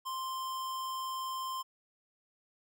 square tone, 1046.5 Hz, C6, in tune, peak -36 dBFS, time 0.05-1.63 s, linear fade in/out 20 ms, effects none

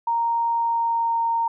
sine tone with pitch glide, 930 to 922.5 Hz, A#5 to A#5, -4 to -18 cents, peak -19 dBFS, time 0.07-1.48 s, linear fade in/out 5 ms, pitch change -14 cents, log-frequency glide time 0.5-1.2 s, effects none

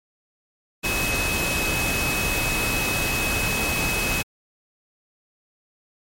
sine tone in noise, 2562 Hz, E7, 50 cents flat, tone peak -25 dBFS, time 0.83-4.23 s, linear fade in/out 20 ms, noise pink, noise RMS -25 dBFS, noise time 0.83-4.23 s, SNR -3 dB, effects MP3 64 kbps

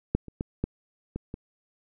clicks, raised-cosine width 3 ms, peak -9 / -28 / -16 / -13 / -19 / -22 dBFS, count 6, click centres 0.15 / 0.283 / 0.409 / 0.64 / 1.16 / 1.341 s, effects none

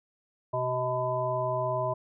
harmonic tone with a mistuned harmonic, 126.8 Hz, B2, 46 cents sharp, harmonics 1 / 3 / 5 / 7 / 8, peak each -34 / -37 / -29 / -39 / -32 dBFS, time 0.53-1.94 s, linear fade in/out 10 ms, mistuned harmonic 8, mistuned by -17 cents, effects none

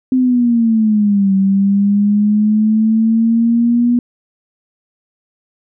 sine exponential two-way sweep, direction down then up, 260 to 192.5 to 242.8 Hz, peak -9 dBFS, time 0.12-3.99 s, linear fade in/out 2 ms, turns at 1.34 s, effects none

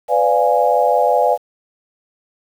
sine chord, B diminished seventh, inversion none, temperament equal with one note detuned, 501.6 / 587.3 / 698.5 / 830.6 Hz, B4 / D5 / F5 / Ab5, +27 / 0 / 0 / 0 cents, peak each -17 dBFS, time 0.08-1.38 s, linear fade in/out 50 ms, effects 7-bit

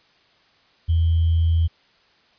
sine tone with sample-and-hold, 82.41 Hz, E2, in tune, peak -15 dBFS, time 0.88-1.68 s, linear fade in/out 20 ms, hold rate 3150 Hz, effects white hiss -58 dBFS RMS until 2.38 s + resampled to 11025 Hz

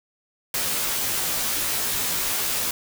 white noise with comb filter, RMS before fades -25 dBFS, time 0.54-2.71 s, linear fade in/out 2 ms, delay 15 ms, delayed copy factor -0.9, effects none

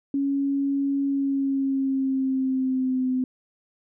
sine tone with pitch glide, 277.8 to 256.2 Hz, C#4 to C4, +4 to -36 cents, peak -21 dBFS, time 0.14-3.24 s, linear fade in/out 2 ms, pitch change -140 cents, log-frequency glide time 1.05-3.09 s, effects none

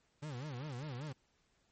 40% pulse tone with vibrato, 136.6 Hz, C#3, 25 cents flat, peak -40 dBFS, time 0.22-1.13 s, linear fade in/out 10 ms, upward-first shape sine, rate 5.1 Hz, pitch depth 230 cents each way, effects pink hiss -75 dBFS RMS until 1.71 s + MP3 32 kbps

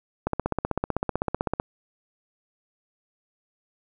click train, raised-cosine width 1 ms, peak -10 dBFS, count 22, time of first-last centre 0.27-1.599 s, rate 15.8 Hz, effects none

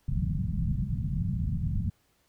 white low-pass noise, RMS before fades -29 dBFS, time 0.08-1.9 s, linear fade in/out 5 ms, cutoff 190 Hz, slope 48 dB/octave, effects pink hiss -69 dBFS RMS until 2.28 s

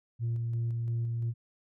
sine tone with tremolo, 116.54 Hz, A#2, in tune, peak -26 dBFS, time 0.19-1.34 s, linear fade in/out 50 ms, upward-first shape square, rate 2.9 Hz, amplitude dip 25%, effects tanh soft clip ceiling -26 dBFS

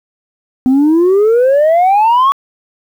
sine exponential sweep, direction up, 251.3 to 1131 Hz, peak -4 dBFS, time 0.66-2.32 s, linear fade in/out 0 ms, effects tanh soft clip ceiling -5 dBFS + 7-bit

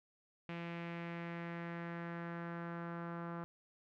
sawtooth tone with low-pass filter sweep, 170 Hz, F3, 46 cents flat, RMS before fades -44 dBFS, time 0.49-3.44 s, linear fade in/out 0 ms, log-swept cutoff 2500 to 1300 Hz, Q 2.5, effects none

